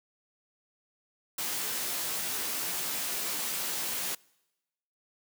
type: noise with comb filter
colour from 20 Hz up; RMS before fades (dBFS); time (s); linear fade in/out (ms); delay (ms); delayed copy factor
white; -33; 1.38-4.15; 5; 15; -0.6
effects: noise-tail reverb RT60 1.0 s tail -26 dB re dry + high-pass 150 Hz 12 dB/octave